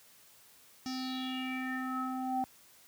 square tone with low-pass filter sweep, 258.6 Hz, C4, 20 cents flat, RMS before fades -36 dBFS, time 0.86-2.44 s, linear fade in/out 0 ms, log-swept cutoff 5600 to 730 Hz, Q 6.2, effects white hiss -60 dBFS RMS until 2.87 s + high-pass 60 Hz 12 dB/octave

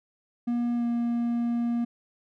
triangle tone with pitch glide, 238.9 to 236.4 Hz, A#3 to A#3, +43 to +24 cents, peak -22 dBFS, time 0.47-1.85 s, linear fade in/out 10 ms, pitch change -19 cents, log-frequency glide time 0.76-0.84 s, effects none

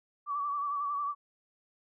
sine tone with vibrato, 1151 Hz, D6, 35 cents flat, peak -30 dBFS, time 0.26-1.15 s, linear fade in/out 50 ms, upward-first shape sine, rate 11 Hz, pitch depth 48 cents each way, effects none

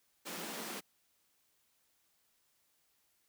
pink high-pass noise, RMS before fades -43 dBFS, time 0.25-0.81 s, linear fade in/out 20 ms, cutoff 170 Hz, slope 96 dB/octave, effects white hiss -75 dBFS RMS until 3.28 s

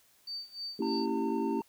sine tone with tremolo, 4597 Hz, D8, 38 cents flat, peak -35 dBFS, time 0.27-1.06 s, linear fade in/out 5 ms, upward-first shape sine, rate 3.3 Hz, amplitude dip 90%
sine chord, A# diminished seventh, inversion none, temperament equal with one note detuned, 228.4 / 277.2 / 329.6 / 392 Hz, A#3 / C#4 / E4 / G4, -35 / 0 / 0 / 0 cents, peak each -34 dBFS, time 0.79-1.61 s, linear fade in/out 5 ms
triangle tone, 907 Hz, A#5, 48 cents flat, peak -35 dBFS, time 0.82-1.62 s, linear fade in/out 2 ms
effects tanh soft clip ceiling -18 dBFS + white hiss -65 dBFS RMS until 1.68 s

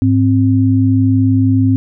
sine tone pair together, 104.6 / 263 Hz, G#2 / C4, +13 / +9 cents, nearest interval octave + major third, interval 1596 cents, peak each -11 dBFS, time 0.02-1.76 s, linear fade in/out 0 ms, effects none

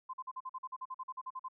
sine tone bursts, 1035 Hz, C6, 19 cents flat, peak -38 dBFS, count 16, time 0.09-1.485 s, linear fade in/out 10 ms, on 45 ms, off 45 ms, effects none

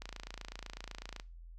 click train, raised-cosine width 0.2 ms, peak -26 dBFS, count 34, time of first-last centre 0.02-1.199 s, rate 28 Hz, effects noise-tail reverb RT60 0.3 s tail -21 dB re dry + added 42 Hz sine -48 dBFS peak until 1.58 s

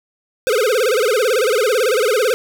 square tone with vibrato, 466.2 Hz, A#4, in tune, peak -14 dBFS, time 0.47-2.34 s, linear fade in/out 0 ms, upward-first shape sine, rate 18 Hz, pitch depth 220 cents each way, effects none

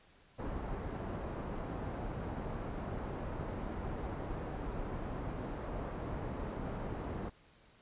pink low-pass noise, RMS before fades -40 dBFS, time 0.38-7.3 s, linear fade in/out 20 ms, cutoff 990 Hz, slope 12 dB/octave, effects pink hiss -64 dBFS RMS until 7.81 s + resampled to 8000 Hz

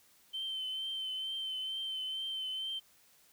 sine tone with vibrato, 3090 Hz, G7, 26 cents flat, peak -34 dBFS, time 0.33-2.8 s, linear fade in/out 20 ms, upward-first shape triangle, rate 2.2 Hz, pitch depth 31 cents each way, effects tanh soft clip ceiling -32 dBFS + white hiss -65 dBFS RMS until 3.32 s

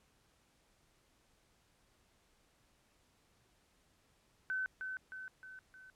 sine tone with echo, 1522 Hz, F#6, 48 cents sharp, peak -34 dBFS, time 4.5-4.66 s, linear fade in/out 0 ms, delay 310 ms, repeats 4, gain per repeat -5 dB, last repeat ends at 5.9 s, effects pink hiss -72 dBFS RMS until 5.95 s + low-pass 11000 Hz 12 dB/octave

